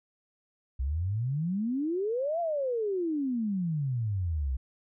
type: exponential two-way sweep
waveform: sine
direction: up then down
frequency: 61.74 to 699 to 61.74 Hz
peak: -27 dBFS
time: 0.79-4.57 s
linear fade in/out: 10 ms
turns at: 2.4 s
effects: none